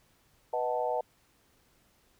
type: chord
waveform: sine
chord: B dominant seventh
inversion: none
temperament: equal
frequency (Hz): 493.9 / 622.3 / 740 / 880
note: B4 / D#5 / F#5 / A5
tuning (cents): 0 / 0 / 0 / 0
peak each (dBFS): -33 / -33 / -34 / -34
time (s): 0.53-1.01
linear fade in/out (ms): 5
effects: pink hiss -67 dBFS RMS until 2.19 s